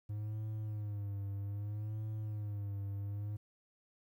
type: tone with vibrato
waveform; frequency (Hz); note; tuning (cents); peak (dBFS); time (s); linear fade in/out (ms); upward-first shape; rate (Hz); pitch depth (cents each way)
triangle; 103.83; G#2; 0; -35; 0.09-3.37; 10; sine; 0.63; 72
effects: 12-bit